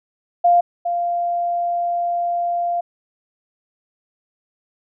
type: tone pair in turn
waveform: sine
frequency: 698.5 / 695.1 Hz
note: F5 / F5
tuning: 0 / -8 cents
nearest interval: unison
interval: 8 cents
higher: first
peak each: -10 / -18 dBFS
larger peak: first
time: 0.44-0.61 / 0.85-2.81 s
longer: second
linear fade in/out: 10 ms
effects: none